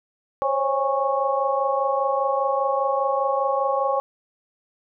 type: tone cluster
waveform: sine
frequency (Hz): 531 / 556 / 818 / 1102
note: C5 / C#5 / G#5 / C#6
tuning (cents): +25 / +5 / -26 / -11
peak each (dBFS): -25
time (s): 0.42-4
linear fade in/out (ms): 0
effects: none